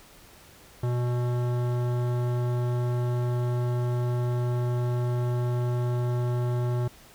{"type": "tone with hard clipping", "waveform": "sine", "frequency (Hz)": 122.2, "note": "B2", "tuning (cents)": -18, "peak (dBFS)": -26, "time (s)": [0.83, 6.88], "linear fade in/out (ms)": 5, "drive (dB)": 16, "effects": ["pink hiss -52 dBFS RMS until 7.14 s"]}